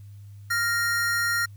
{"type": "tone pair together", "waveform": "square", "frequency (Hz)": [1396.9, 1864.7], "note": ["F6", "A#6"], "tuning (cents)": [0, 0], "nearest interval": "perfect fourth", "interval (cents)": 500, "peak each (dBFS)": [-26, -26], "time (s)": [0.5, 1.46], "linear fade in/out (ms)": 10, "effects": ["added 101 Hz sine -41 dBFS peak until 1.56 s", "white hiss -65 dBFS RMS until 1.56 s"]}